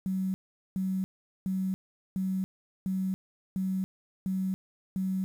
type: tone bursts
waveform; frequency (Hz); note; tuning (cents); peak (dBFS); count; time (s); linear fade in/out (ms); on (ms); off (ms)
sine; 189; F#3; +37; -27; 8; 0.06-5.24; 0; 280; 420
effects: 9-bit

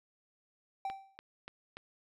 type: tone with exponential decay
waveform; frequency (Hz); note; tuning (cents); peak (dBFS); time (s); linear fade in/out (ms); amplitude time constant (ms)
triangle; 778; G5; -13; -30; 0.85-1.18; 2; 70
type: click train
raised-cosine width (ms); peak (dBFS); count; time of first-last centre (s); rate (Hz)
0.3; -28; 4; 0.9-1.77; 3.45
effects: none

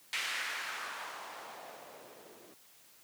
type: noise with low-pass filter sweep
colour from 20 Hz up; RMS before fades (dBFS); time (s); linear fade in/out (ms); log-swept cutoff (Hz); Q
violet; -42; 0.13-2.54; 0; 2300 to 350; 1.7
effects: white hiss -61 dBFS RMS until 3.03 s + high-pass 100 Hz 12 dB/octave

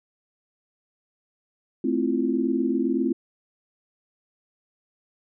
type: chord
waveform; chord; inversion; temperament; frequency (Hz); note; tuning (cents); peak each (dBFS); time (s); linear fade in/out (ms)
sine; F major seventh; first; equal; 220 / 261.6 / 329.6 / 349.2; A3 / C4 / E4 / F4; 0 / 0 / 0 / 0; -28 / -24 / -27 / -28; 1.84-3.13; 5
effects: none

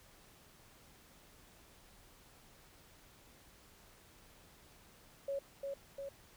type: tone with echo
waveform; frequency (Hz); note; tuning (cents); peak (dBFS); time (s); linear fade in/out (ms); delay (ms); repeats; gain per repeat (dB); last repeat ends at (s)
sine; 554.4; C#5; 0; -35; 5.28-5.39; 5; 350; 2; -3; 6.09
effects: pink hiss -62 dBFS RMS until 6.36 s

